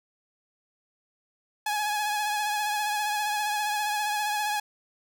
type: tone with vibrato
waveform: sawtooth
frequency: 839 Hz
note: G#5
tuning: 17 cents sharp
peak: -22 dBFS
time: 1.66-4.6 s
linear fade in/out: 5 ms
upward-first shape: triangle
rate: 15 Hz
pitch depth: 39 cents each way
effects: none